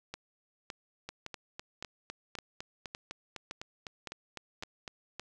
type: two click trains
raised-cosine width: 0.2 ms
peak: -23 / -22 dBFS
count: 16 / 10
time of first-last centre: 1.09-4.878 / 0.14-5.196 s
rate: 3.96 / 1.78 Hz
effects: none